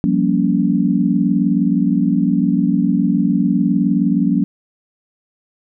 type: chord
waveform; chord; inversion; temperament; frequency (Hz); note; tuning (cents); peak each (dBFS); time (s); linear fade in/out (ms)
sine; G half-diminished seventh; third; just; 176.4 / 196 / 235.2 / 282.2; F3 / G3 / Bb3 / Db4; +18 / 0 / +16 / +31; -18; 0.04-4.44; 0
effects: none